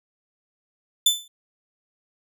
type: tone with exponential decay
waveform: sawtooth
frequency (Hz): 3520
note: A7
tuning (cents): 0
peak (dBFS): -9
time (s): 1.06-1.28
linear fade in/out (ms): 5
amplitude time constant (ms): 46
effects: none